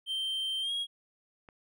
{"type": "tone with pitch glide", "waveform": "triangle", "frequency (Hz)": [3134, 3290], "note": ["G7", "G#7"], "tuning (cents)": [-1, -17], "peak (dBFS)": -29, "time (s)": [0.06, 0.87], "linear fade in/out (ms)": 50, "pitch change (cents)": 84, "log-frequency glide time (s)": [0.61, 0.72]}
{"type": "click", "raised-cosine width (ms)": 0.5, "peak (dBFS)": -36, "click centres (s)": 1.488}
{"effects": []}